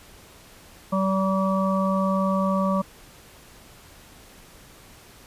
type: harmonic tone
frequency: 191.7 Hz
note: G3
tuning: 38 cents flat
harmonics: 1 / 3 / 5 / 6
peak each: -22 / -26 / -32 / -27 dBFS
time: 0.92-2.82 s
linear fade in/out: 10 ms
effects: pink hiss -49 dBFS RMS until 5.26 s + resampled to 32000 Hz